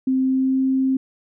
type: tone with pitch glide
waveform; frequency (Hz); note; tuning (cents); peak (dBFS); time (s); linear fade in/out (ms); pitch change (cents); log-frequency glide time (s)
sine; 261.6 to 264.2; C4 to C4; 0 to +17; -16; 0.07-0.97; 5; +17; 0.21-0.61
effects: none